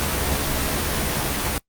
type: noise with comb filter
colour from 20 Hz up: pink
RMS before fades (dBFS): -23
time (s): 0-1.58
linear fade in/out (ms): 0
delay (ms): 14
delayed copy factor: +0.65
effects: noise-tail reverb RT60 0.1 s tail -25 dB re dry + Opus 24 kbps